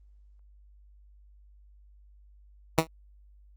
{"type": "tone with exponential decay", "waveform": "10% pulse", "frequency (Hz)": 161.3, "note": "E3", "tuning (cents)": -37, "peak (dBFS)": -8, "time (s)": [2.78, 2.87], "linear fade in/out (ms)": 2, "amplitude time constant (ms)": 19, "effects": ["added 50 Hz sine -53 dBFS peak until 3.56 s", "Opus 24 kbps"]}